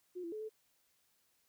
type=tone with pitch steps; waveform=sine; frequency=360.5 / 337.1 / 429.5 / 435.6 Hz; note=F#4 / E4 / A4 / A4; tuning=-45 / +39 / -42 / -17 cents; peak=-40 dBFS; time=0.15-0.494 s; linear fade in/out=20 ms; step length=86 ms; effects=white hiss -75 dBFS RMS until 1.48 s